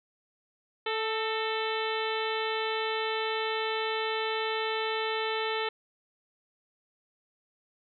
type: harmonic tone with a mistuned harmonic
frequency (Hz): 440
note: A4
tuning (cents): 0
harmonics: 1 / 2 / 3 / 4 / 5 / 6 / 7 / 8 / 9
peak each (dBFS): -32 / -35 / -37 / -38 / -39 / -40 / -40 / -41 / -42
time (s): 0.86-5.69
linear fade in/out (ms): 5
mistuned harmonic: 4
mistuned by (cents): +38
effects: none